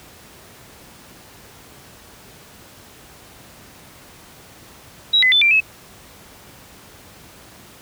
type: tone with pitch steps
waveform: sine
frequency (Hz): 3863 / 2023 / 3514 / 2362 / 2583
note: B7 / B6 / A7 / D7 / E7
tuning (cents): -39 / +41 / -3 / +9 / -36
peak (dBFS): -11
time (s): 5.13-5.605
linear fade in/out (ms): 10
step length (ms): 95
effects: pink hiss -44 dBFS RMS until 7.81 s + high-pass 60 Hz 12 dB/octave